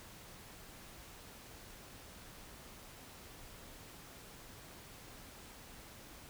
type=silence; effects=pink hiss -54 dBFS RMS until 6.29 s